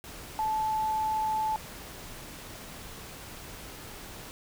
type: tone in noise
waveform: sine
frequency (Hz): 870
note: A5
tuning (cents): -20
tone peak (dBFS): -26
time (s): 0.39-1.56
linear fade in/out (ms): 0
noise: pink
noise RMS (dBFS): -44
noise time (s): 0.04-4.31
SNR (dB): +15
effects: none